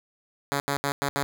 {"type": "tone bursts at uneven times", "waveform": "5% pulse", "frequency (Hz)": 141.1, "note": "C#3", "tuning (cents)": 31, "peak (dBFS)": -13, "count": 5, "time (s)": [[0.52, 0.6], [0.68, 0.77], [0.84, 0.92], [1.02, 1.09], [1.16, 1.23]], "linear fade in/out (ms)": 0, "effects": []}